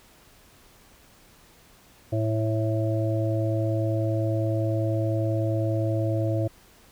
harmonic tone, 110 Hz, A2, in tune, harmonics 1 / 3 / 5 / 6, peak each -24 / -29 / -31 / -32 dBFS, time 2.12-6.48 s, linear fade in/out 10 ms, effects pink hiss -55 dBFS RMS until 6.91 s

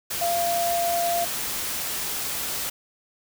sine tone in noise, 689 Hz, F5, 24 cents flat, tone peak -22 dBFS, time 0.21-1.25 s, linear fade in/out 10 ms, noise white, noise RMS -29 dBFS, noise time 0.1-2.7 s, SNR +4 dB, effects none

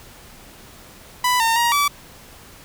sawtooth tone with pitch steps, 993 / 911 / 944 / 1152 Hz, B5 / A#5 / A#5 / D6, +9 / -40 / +22 / -34 cents, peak -12 dBFS, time 1.24-1.88 s, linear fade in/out 5 ms, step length 160 ms, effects pink hiss -44 dBFS RMS until 2.64 s

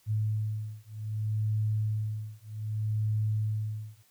sine beating tone pair, 107.3 / 107.94 Hz, A2 / A2, -43 / -33 cents, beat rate 0.64 Hz, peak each -31 dBFS, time 0.06-4.03 s, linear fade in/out 50 ms, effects white hiss -65 dBFS RMS until 4.1 s

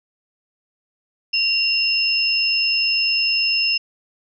sine tone pair together, 2771 / 5240 Hz, F7 / E8, -14 / -11 cents, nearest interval major seventh, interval 1103 cents, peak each -19 dBFS, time 1.33-3.78 s, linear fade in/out 10 ms, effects none

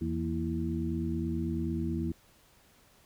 harmonic tone with a mistuned harmonic, 82.6 Hz, E2, 4 cents sharp, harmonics 1 / 2 / 3 / 4, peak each -35 / -35 / -35 / -35 dBFS, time 0.01-2.12 s, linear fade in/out 5 ms, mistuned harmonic 3, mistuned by -96 cents, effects pink hiss -62 dBFS RMS until 3.05 s

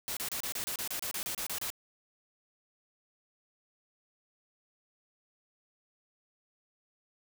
white noise bursts, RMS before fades -36 dBFS, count 14, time 0.08-1.702 s, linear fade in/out 0 ms, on 88 ms, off 30 ms, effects none

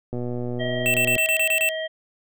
click train, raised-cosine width 2 ms, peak -17 dBFS, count 127, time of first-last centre 0.13-1.163 s, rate 122 Hz
harmonic tone, 636 Hz, D#5, 38 cents sharp, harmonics 1 / 3 / 5, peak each -27 / -32 / -34 dBFS, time 0.59-1.88 s, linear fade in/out 20 ms
square tone bursts, 2678 Hz, E7, 27 cents sharp, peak -19 dBFS, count 8, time 0.86-1.689 s, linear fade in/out 0 ms, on 80 ms, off 27 ms
effects none

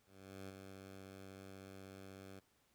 10% pulse tone with ADSR envelope, 96.3 Hz, G2, 30 cents flat, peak -39 dBFS, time 0.05-2.4 s, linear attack 440 ms, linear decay 17 ms, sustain -5 dB, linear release 14 ms, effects pink hiss -75 dBFS RMS until 2.74 s + high-pass 60 Hz 12 dB/octave

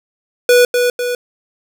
square tone with echo, 489.9 Hz, B4, 14 cents flat, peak -7 dBFS, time 0.49-0.65 s, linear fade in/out 2 ms, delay 250 ms, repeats 2, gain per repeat -5 dB, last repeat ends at 1.15 s, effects none

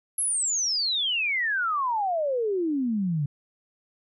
sine exponential sweep, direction down, 11290 to 138.59 Hz, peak -23 dBFS, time 0.18-3.26 s, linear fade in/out 5 ms, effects none

